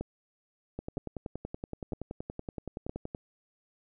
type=two click trains; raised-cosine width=2 ms; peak=-23 / -21 dBFS; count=26 / 4; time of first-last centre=0.79-3.148 / 0.01-2.895 s; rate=10.6 / 1.04 Hz; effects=none